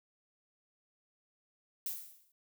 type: noise with exponential decay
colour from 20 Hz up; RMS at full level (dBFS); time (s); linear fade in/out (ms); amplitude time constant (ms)
violet; -35; 1.86-2.32; 2; 100
effects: none